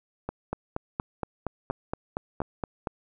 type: two click trains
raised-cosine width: 1 ms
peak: -15 / -17 dBFS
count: 11 / 4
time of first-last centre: 0.53-2.872 / 0.29-2.418 s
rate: 4.27 / 1.41 Hz
effects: none